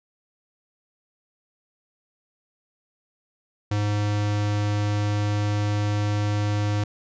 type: tone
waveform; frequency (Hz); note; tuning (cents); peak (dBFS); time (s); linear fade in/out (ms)
square; 103.83; G#2; 0; -22; 3.71-6.84; 5
effects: resampled to 16000 Hz